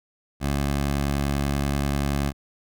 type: tone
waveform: 15% pulse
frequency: 70.4 Hz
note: C#2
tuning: 27 cents sharp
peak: -16 dBFS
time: 0.4-2.33 s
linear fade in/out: 50 ms
effects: none